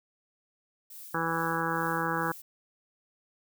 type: noise with tremolo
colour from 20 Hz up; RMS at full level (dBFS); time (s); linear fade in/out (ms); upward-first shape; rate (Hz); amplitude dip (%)
violet; -45; 0.9-2.42; 5; sine; 2.3; 55
type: harmonic tone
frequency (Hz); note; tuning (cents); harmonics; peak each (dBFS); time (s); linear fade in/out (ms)
164.81; E3; 0; 1 / 2 / 3 / 5 / 6 / 7 / 8 / 9 / 10; -36 / -36 / -36 / -36 / -36 / -36 / -36 / -36 / -36; 1.14-2.32; 5
effects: none